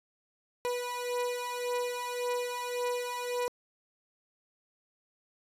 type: beating tone pair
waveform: 30% pulse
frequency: 489 / 490.8 Hz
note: B4 / B4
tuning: -17 / -11 cents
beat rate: 1.8 Hz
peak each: -33 / -31 dBFS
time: 0.65-3.48 s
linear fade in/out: 0 ms
effects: resampled to 32000 Hz